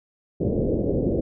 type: low-pass noise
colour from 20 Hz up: white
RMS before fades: -23 dBFS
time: 0.4-1.21 s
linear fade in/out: 10 ms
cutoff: 530 Hz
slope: 48 dB/octave
effects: none